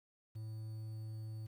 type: tone with quantisation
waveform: triangle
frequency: 109.7 Hz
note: A2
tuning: 5 cents flat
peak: -40 dBFS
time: 0.35-1.47 s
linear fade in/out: 10 ms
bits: 11
effects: none